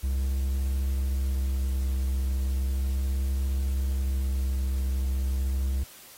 triangle tone with vibrato, 66.3 Hz, C2, 23 cents sharp, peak -22 dBFS, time 0.03-5.84 s, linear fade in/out 10 ms, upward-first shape sine, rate 0.36 Hz, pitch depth 14 cents each way, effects white hiss -49 dBFS RMS until 6.17 s + AAC 48 kbps

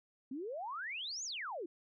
sine exponential two-way sweep, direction up then down, 246.9 to 7040 to 312.2 Hz, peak -39 dBFS, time 0.31-1.66 s, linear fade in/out 5 ms, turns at 1.24 s, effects none

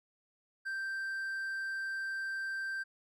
triangle tone, 1568 Hz, G6, in tune, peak -33 dBFS, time 0.65-2.84 s, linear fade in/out 20 ms, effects none

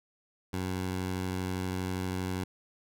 15% pulse tone with vibrato, 92.5 Hz, F#2, in tune, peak -25 dBFS, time 0.53-2.44 s, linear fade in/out 5 ms, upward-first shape sine, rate 20 Hz, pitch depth 21 cents each way, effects none

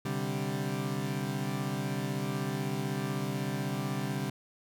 30% pulse chord, C suspended second, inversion none, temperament equal, 130.81 / 146.83 / 196 Hz, C3 / D3 / G3, 0 / 0 / 0 cents, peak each -33 dBFS, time 0.05-4.3 s, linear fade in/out 5 ms, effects none

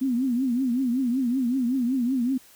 sine tone with vibrato, 251.6 Hz, B3, 32 cents sharp, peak -21 dBFS, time 0.01-2.38 s, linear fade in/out 10 ms, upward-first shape triangle, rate 5.3 Hz, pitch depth 160 cents each way, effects white hiss -53 dBFS RMS until 2.55 s

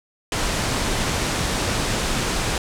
pink low-pass noise, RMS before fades -23 dBFS, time 0.32-2.58 s, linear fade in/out 2 ms, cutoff 9300 Hz, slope 24 dB/octave, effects none

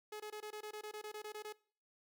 sawtooth tone bursts, 424.2 Hz, G#4, 37 cents sharp, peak -40 dBFS, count 14, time 0.12-1.526 s, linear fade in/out 5 ms, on 80 ms, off 22 ms, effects noise-tail reverb RT60 0.5 s tail -22 dB re dry

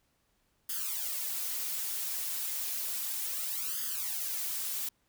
blue noise with flanger, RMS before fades -35 dBFS, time 0.69-4.89 s, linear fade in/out 5 ms, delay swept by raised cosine 0.61 to 6.61 ms, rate 0.32 Hz, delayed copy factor +0.9, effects pink hiss -74 dBFS RMS until 5.08 s

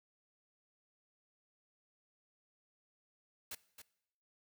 white noise with echo, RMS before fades -44 dBFS, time 3.51-3.55 s, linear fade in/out 5 ms, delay 270 ms, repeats 1, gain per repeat -9 dB, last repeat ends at 3.82 s, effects noise-tail reverb RT60 0.8 s tail -20 dB re dry

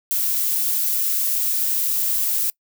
violet noise, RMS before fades -21 dBFS, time 0.11-2.5 s, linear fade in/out 0 ms, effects noise-tail reverb RT60 0.1 s tail -25 dB re dry

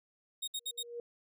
sawtooth tone bursts, 3734 Hz, A#7, 2 cents sharp, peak -32 dBFS, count 4, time 0.42-0.831 s, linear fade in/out 10 ms, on 57 ms, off 61 ms
sine tone with exponential growth, 474.5 Hz, A#4, 31 cents sharp, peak -36 dBFS, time 0.56-1 s, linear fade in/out 2 ms, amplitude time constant 94 ms
effects none

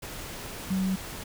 sine tone in noise, 189.3 Hz, F#3, 40 cents sharp, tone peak -24 dBFS, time 0.7-0.96 s, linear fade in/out 10 ms, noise pink, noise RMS -39 dBFS, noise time 0.02-1.24 s, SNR +12 dB, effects none

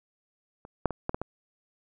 clicks, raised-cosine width 1 ms, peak -30 / -8 / -20 / -14 / -15 / -18 dBFS, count 6, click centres 0.651 / 0.857 / 0.907 / 1.094 / 1.145 / 1.216 s, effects none

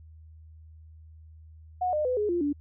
sine tone with pitch steps, 729 / 606 / 503.7 / 418.7 / 348 / 289.3 Hz, F#5 / D#5 / B4 / G#4 / F4 / D4, -26 / -46 / +34 / +14 / -6 / -26 cents, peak -24 dBFS, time 1.81-2.53 s, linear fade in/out 10 ms, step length 120 ms, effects added 79 Hz sine -47 dBFS peak until 2.6 s

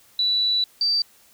sine tone pair in turn, 3951 / 4653 Hz, B7 / D8, 0 / -17 cents, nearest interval minor third, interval 283 cents, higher second, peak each -18 dBFS, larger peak neither, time 0.19-0.64 / 0.81-1.02 s, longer first, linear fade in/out 2 ms, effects white hiss -55 dBFS RMS until 1.33 s

